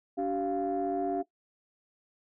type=tone cluster; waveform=sine; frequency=286.4 / 382.3 / 697 Hz; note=D4 / G4 / F5; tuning=-43 / -43 / -4 cents; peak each=-31 dBFS; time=0.17-1.23 s; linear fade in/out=20 ms; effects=noise-tail reverb RT60 0.1 s tail -17 dB re dry + tanh soft clip ceiling -22 dBFS